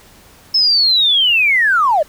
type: linear sweep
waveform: triangle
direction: down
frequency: 5270 to 560 Hz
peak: -6 dBFS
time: 0.54-2.03 s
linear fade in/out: 10 ms
effects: tanh soft clip ceiling -8 dBFS + pink hiss -45 dBFS RMS until 2.08 s